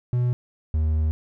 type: tone pair in turn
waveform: triangle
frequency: 122.9 / 77.96 Hz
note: B2 / D#2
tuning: -8 / +4 cents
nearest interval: minor sixth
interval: 788 cents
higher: first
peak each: -17 dBFS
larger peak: neither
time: 0.13-0.33 / 0.74-1.11 s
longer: second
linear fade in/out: 0 ms
effects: none